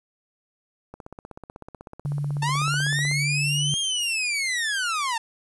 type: click train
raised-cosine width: 1 ms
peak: -25 dBFS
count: 36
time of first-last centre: 0.94-3.114 s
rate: 16.1 Hz
type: tone with pitch glide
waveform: sine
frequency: 144.4 to 145.49 Hz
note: D3 to D3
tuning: -29 to -16 cents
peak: -24 dBFS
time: 2.05-3.74 s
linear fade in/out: 0 ms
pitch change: +13 cents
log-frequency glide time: 3.24-3.62 s
type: linear two-way sweep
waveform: sawtooth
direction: up then down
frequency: 880 to 3255 to 880 Hz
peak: -20 dBFS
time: 2.42-5.18 s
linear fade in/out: 5 ms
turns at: 3.79 s
effects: resampled to 24000 Hz + 9-bit